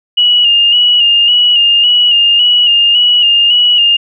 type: tone with vibrato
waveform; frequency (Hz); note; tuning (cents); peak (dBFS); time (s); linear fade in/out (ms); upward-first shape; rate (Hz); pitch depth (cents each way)
sine; 2874; F7; +49; -5; 0.17-3.97; 10; square; 1.8; 33
effects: none